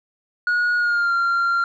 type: tone with pitch glide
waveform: sine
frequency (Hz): 1449 to 1382.8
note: F#6 to F6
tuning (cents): -37 to -18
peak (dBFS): -14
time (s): 0.47-1.64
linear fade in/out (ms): 2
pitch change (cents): -81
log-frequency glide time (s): 0.77-1.13
effects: tanh soft clip ceiling -16 dBFS